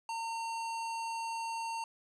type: tone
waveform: square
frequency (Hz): 912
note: A#5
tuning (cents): -38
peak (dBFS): -36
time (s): 0.09-1.84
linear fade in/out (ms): 2
effects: resampled to 22050 Hz